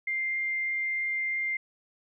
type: tone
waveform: sine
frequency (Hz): 2101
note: C7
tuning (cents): +7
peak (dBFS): -27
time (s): 0.07-1.57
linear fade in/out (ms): 5
effects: none